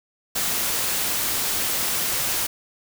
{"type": "noise", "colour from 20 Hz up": "white", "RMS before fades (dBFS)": -24, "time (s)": [0.35, 2.47], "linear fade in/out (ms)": 10, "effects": []}